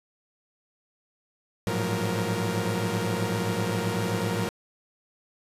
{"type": "tone cluster", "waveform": "sawtooth", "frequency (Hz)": [105.1, 112.8, 174.5, 185.4, 468.7], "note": ["G#2", "A2", "F3", "F#3", "A#4"], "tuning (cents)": [21, 44, -1, 4, 9], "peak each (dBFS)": -28, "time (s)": [1.67, 4.49], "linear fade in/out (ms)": 0, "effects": ["resampled to 32000 Hz"]}